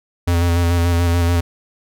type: tone with vibrato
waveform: square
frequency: 86 Hz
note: F2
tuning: 26 cents flat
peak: -14 dBFS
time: 0.27-1.41 s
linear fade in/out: 10 ms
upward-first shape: square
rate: 6.9 Hz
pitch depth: 23 cents each way
effects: none